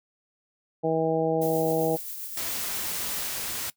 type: harmonic tone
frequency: 161 Hz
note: E3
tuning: 41 cents flat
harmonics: 1 / 2 / 3 / 4 / 5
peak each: -31 / -29 / -25 / -29 / -31 dBFS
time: 0.83-1.97 s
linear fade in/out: 20 ms
type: noise with tremolo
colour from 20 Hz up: violet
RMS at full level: -35 dBFS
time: 1.41-3.28 s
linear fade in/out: 10 ms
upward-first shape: triangle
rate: 7.6 Hz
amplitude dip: 35%
type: noise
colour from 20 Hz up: white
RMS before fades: -32 dBFS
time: 2.37-3.7 s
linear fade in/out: 2 ms
effects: noise-tail reverb RT60 0.1 s tail -20 dB re dry